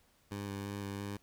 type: tone with vibrato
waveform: 15% pulse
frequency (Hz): 100.3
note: G2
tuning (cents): +40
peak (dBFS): -32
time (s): 0.31-1.17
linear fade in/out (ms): 5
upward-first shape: square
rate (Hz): 2.9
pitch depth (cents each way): 11
effects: pink hiss -69 dBFS RMS until 1.22 s